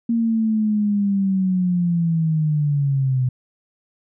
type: linear sweep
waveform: sine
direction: down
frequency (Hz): 233.1 to 125.7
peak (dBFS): -16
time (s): 0.09-3.29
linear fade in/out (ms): 5
effects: none